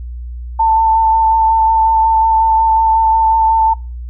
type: tone with vibrato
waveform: sine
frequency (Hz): 891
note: A5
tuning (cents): +22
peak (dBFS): -8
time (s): 0.59-3.74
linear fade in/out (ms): 10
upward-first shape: sine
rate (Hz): 5.5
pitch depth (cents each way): 14
effects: noise-tail reverb RT60 0.3 s tail -22 dB re dry + added 60 Hz sine -23 dBFS peak until 4.09 s